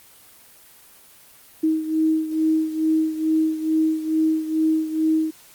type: beating tone pair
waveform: sine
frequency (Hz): 315.7 / 318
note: D#4 / D#4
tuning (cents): +25 / +38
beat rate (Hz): 2.3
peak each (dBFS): -19 / -24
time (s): 1.63-5.31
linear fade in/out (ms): 10
effects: white hiss -49 dBFS RMS until 5.54 s + Opus 24 kbps